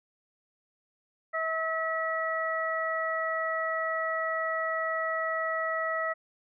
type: harmonic tone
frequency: 646 Hz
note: E5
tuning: 35 cents flat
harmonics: 1 / 2 / 3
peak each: -32 / -32 / -32 dBFS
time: 1.33-6.14 s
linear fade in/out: 20 ms
effects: none